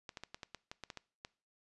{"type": "clicks", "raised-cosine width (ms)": 0.2, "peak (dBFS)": -27, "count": 11, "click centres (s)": [0.092, 0.172, 0.236, 0.345, 0.432, 0.547, 0.715, 0.837, 0.902, 0.973, 1.249], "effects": ["noise-tail reverb RT60 0.4 s tail -22 dB re dry", "resampled to 24000 Hz"]}